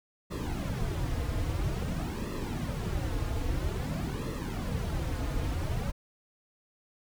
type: noise with flanger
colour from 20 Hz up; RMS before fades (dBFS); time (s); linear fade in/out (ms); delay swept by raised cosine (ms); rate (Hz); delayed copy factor
brown; -32; 0.3-5.92; 20; 1.3 to 5.3; 0.5; -0.75
effects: none